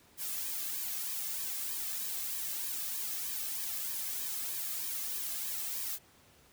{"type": "noise with flanger", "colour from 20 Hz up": "blue", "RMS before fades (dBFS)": -37, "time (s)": [0.17, 5.99], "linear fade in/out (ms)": 50, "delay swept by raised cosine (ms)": [1.4, 2.14], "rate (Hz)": 3.2, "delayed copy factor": -0.75, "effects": ["pink hiss -62 dBFS RMS until 6.52 s", "high-pass 60 Hz 12 dB/octave"]}